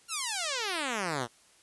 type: exponential sweep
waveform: 5% pulse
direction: down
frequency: 1425 to 111.9 Hz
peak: -19 dBFS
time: 0.08-1.28 s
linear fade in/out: 50 ms
effects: white hiss -61 dBFS RMS until 1.62 s + resampled to 24000 Hz